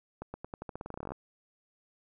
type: accelerating click train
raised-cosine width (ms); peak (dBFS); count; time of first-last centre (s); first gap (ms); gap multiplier
1; -25; 19; 0.22-1.12; 120; 0.88
effects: none